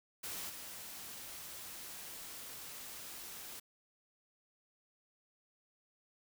white noise with level steps, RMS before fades -43 / -48 dBFS, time 0.23-3.6 s, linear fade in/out 10 ms, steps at 0.49 s, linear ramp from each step 10 ms, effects none

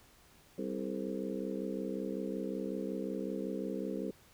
harmonic tone with a mistuned harmonic, 65.41 Hz, C2, in tune, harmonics 3 / 4 / 5 / 6 / 7 / 8, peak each -40 / -41 / -42 / -43 / -43 / -44 dBFS, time 0.58-4.11 s, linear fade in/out 5 ms, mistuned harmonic 6, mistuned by +79 cents, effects pink hiss -62 dBFS RMS until 4.33 s

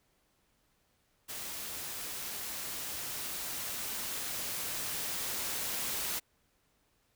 white noise with level ramp, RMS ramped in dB -41 to -35 dBFS, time 1.28-6.2 s, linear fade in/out 20 ms, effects pink hiss -73 dBFS RMS until 7.15 s

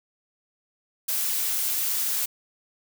blue noise, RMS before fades -26 dBFS, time 1.08-2.26 s, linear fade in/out 10 ms, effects none

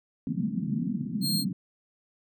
pink band-pass noise, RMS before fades -30 dBFS, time 0.27-1.53 s, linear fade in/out 2 ms, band 150 to 250 Hz, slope 48 dB/octave
sawtooth tone, 4224 Hz, C8, 16 cents sharp, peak -24 dBFS, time 1.21-1.45 s, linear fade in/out 50 ms
effects none

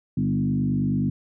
sine tone with frequency modulation, 196 Hz, G3, in tune, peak -20 dBFS, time 0.17-1.1 s, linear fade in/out 5 ms, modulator 49.3 Hz, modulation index 1.6, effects none

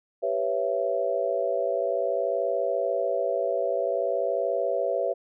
sine chord, C# half-diminished seventh, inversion second, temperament equal with one note detuned, 392 / 493.9 / 554.4 / 668.1 Hz, G4 / B4 / C#5 / E5, 0 / 0 / 0 / +23 cents, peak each -32 / -29 / -28 / -28 dBFS, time 0.22-5.14 s, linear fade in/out 20 ms, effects none

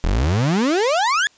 35% pulse exponential sweep, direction up, 38.89 to 1760 Hz, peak -14 dBFS, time 0.04-1.27 s, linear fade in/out 0 ms, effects white hiss -54 dBFS RMS until 1.37 s + resampled to 16000 Hz

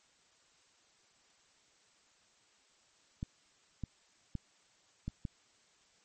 clicks, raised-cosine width 5 ms, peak -25 dBFS, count 5, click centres 3.229 / 3.837 / 4.353 / 5.08 / 5.252 s, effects white hiss -68 dBFS RMS until 6.04 s + MP3 32 kbps

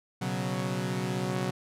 sawtooth chord, B suspended second, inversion none, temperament equal with one note detuned, 123.47 / 139.07 / 185 Hz, B2 / C#3 / F#3, 0 / +6 / 0 cents, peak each -30 / -31 / -28 dBFS, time 0.21-1.51 s, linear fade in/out 10 ms, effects low-pass 11000 Hz 12 dB/octave

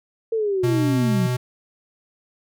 sine linear sweep, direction down, 458 to 168.7 Hz, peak -19 dBFS, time 0.32-1.27 s, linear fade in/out 5 ms
square tone, 125.1 Hz, B2, 23 cents sharp, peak -21 dBFS, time 0.63-1.37 s, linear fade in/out 10 ms
effects none

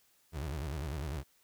30% pulse tone with vibrato, 73.6 Hz, D2, 4 cents sharp, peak -33 dBFS, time 0.32-1.24 s, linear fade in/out 50 ms, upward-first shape sine, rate 10 Hz, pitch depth 210 cents each way, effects white hiss -69 dBFS RMS until 1.43 s

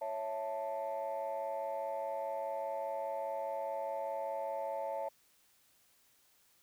sine chord, A major, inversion first, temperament equal, 554.4 / 659.3 / 880 Hz, C#5 / E5 / A5, 0 / 0 / 0 cents, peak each -38 / -39 / -39 dBFS, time 0.01-5.09 s, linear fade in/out 10 ms, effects tanh soft clip ceiling -30 dBFS + white hiss -69 dBFS RMS until 6.62 s

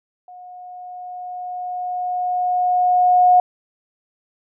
sine tone with level ramp, 724 Hz, F#5, 38 cents flat, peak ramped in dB -37 to -8 dBFS, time 0.28-3.4 s, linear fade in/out 2 ms, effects none

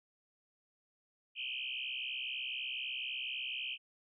sine tone with frequency modulation, 2794 Hz, F7, in tune, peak -37 dBFS, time 1.35-3.78 s, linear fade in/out 50 ms, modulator 64 Hz, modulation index 5.5, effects none

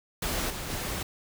pink noise with level steps, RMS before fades -30 / -36 / -33 dBFS, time 0.22-1.03 s, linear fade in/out 5 ms, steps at 0.5 / 0.7 s, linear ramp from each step 2 ms, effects none

